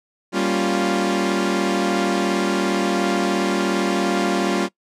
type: chord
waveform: sawtooth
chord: G half-diminished seventh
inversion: none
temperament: equal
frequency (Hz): 196 / 233.1 / 277.2 / 349.2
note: G3 / Bb3 / Db4 / F4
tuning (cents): 0 / 0 / 0 / 0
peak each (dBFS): -19 / -23 / -21 / -18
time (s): 0.32-4.69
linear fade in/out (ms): 50
effects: noise-tail reverb RT60 0.1 s tail -21 dB re dry + low-pass 8000 Hz 12 dB/octave